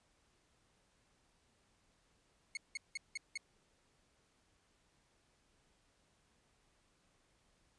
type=tone bursts; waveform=sawtooth; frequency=2183 Hz; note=C#7; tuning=27 cents flat; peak=-35 dBFS; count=5; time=2.55-3.375 s; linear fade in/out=2 ms; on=21 ms; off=180 ms; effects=pink hiss -74 dBFS RMS until 7.78 s + resampled to 22050 Hz